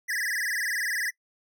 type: tone with vibrato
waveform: square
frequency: 1818 Hz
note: A#6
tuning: 44 cents flat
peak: -27 dBFS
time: 0.08-1.11 s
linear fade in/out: 20 ms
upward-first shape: sine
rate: 20 Hz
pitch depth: 190 cents each way
effects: noise-tail reverb RT60 0.1 s tail -24 dB re dry